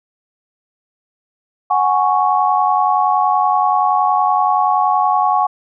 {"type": "chord", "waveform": "sine", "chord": "F# suspended second", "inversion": "none", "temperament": "equal", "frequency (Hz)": [740, 830.6, 1108.7], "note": ["F#5", "G#5", "C#6"], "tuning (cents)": [0, 0, 0], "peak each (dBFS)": -16, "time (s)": [1.7, 5.47], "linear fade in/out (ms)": 10, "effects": []}